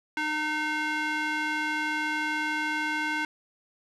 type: tone with band-pass filter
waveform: square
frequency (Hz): 305.6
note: D#4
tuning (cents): -31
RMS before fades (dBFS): -29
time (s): 0.17-3.25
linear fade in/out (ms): 2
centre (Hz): 1800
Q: 1.6
effects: none